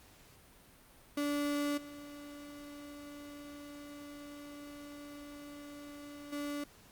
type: tone with level steps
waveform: 35% pulse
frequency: 289.7 Hz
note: D4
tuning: 24 cents flat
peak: -30 / -45 / -35 dBFS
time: 1.17-6.64 s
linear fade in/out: 5 ms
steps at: 1.77 / 6.32 s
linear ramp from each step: 10 ms
effects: pink hiss -60 dBFS RMS until 6.91 s + Opus 48 kbps